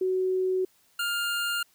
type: tone pair in turn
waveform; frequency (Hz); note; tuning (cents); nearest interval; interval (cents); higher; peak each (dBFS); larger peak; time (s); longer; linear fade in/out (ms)
sine / 25% pulse; 372.9 / 1404.3; F#4 / F6; +14 / +9; octave + major seventh; 2295; second; -23; neither; 0.01-0.65 / 0.99-1.63; neither; 5
effects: white hiss -64 dBFS RMS until 1.74 s